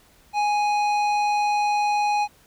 triangle tone with tanh clipping, 830.6 Hz, G#5, in tune, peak -21 dBFS, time 0.33-2.28 s, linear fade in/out 50 ms, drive 17 dB, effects pink hiss -56 dBFS RMS until 2.46 s

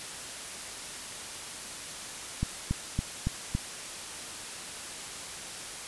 click train, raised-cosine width 5 ms, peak -15 dBFS, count 5, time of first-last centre 2.43-3.55 s, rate 3.57 Hz, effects white hiss -40 dBFS RMS until 5.87 s + resampled to 24000 Hz

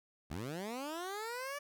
15% pulse linear sweep, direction up, 65.41 to 585 Hz, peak -33 dBFS, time 0.3-1.59 s, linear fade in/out 10 ms, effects none

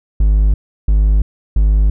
triangle tone bursts, 51.4 Hz, G#1, 17 cents flat, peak -6 dBFS, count 3, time 0.2-1.9 s, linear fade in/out 5 ms, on 340 ms, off 340 ms, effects none

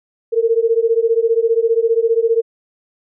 sine beating tone pair, 450 / 465 Hz, A4 / A#4, +39 / -4 cents, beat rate 15 Hz, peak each -15 dBFS, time 0.32-2.42 s, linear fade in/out 20 ms, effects none

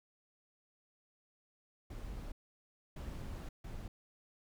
brown noise bursts at uneven times, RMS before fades -44 dBFS, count 3, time 1.9-2.32 / 2.96-3.49 / 3.64-3.88 s, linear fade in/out 5 ms, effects none

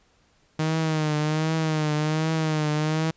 sawtooth tone with vibrato, 155.56 Hz, D#3, in tune, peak -18 dBFS, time 0.59-3.11 s, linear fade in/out 5 ms, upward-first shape triangle, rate 1.3 Hz, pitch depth 63 cents each way, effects pink hiss -63 dBFS RMS until 3.16 s + resampled to 16000 Hz

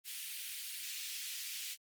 pink high-pass noise, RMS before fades -43 dBFS, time 0.04-1.77 s, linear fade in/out 50 ms, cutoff 2400 Hz, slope 24 dB/octave, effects Opus 32 kbps

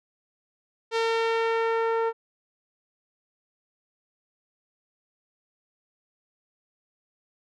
sawtooth tone with low-pass filter sweep, 454.9 Hz, A#4, 42 cents flat, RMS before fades -25 dBFS, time 0.91-2.13 s, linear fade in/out 50 ms, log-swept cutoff 4700 to 1200 Hz, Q 1, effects none

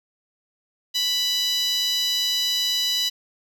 10% pulse tone with high-pass filter, 987.8 Hz, B5, in tune, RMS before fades -23 dBFS, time 0.94-3.1 s, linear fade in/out 20 ms, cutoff 3500 Hz, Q 3.4, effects none

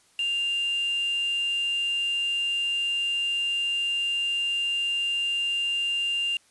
sine tone with quantisation, 2794 Hz, F7, in tune, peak -24 dBFS, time 0.19-6.37 s, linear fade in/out 2 ms, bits 6, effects white hiss -61 dBFS RMS until 6.5 s + resampled to 24000 Hz

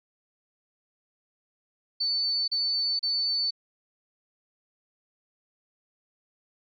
sine tone bursts, 4504 Hz, C#8, 27 cents sharp, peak -24 dBFS, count 3, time 2-3.508 s, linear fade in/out 10 ms, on 480 ms, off 34 ms, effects none

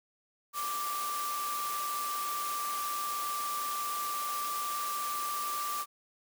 sine tone in noise, 1174.7 Hz, D6, in tune, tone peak -33 dBFS, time 0.53-5.86 s, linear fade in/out 50 ms, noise white, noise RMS -39 dBFS, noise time 0.53-5.86 s, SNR +3 dB, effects high-pass 300 Hz 12 dB/octave

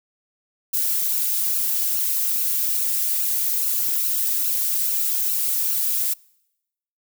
violet noise with flanger, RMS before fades -22 dBFS, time 0.73-6.14 s, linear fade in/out 10 ms, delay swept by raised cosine 0.71 to 3.61 ms, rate 2.4 Hz, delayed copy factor +0.65, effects noise-tail reverb RT60 0.9 s tail -26 dB re dry

